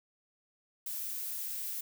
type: noise with high-pass filter sweep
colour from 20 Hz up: violet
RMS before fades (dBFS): -38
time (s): 0.86-1.81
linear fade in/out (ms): 5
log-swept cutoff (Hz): 970 to 1700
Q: 1.4
effects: none